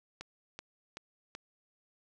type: click train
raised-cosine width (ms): 0.2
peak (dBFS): -25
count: 4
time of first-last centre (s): 0.21-1.351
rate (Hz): 2.63
effects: none